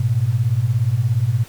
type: beating tone pair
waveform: sine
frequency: 105.7 / 122.7 Hz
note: G#2 / B2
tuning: +31 / -11 cents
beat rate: 17 Hz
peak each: -19 / -17 dBFS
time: 0-1.44 s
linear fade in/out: 5 ms
effects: pink hiss -43 dBFS RMS until 1.48 s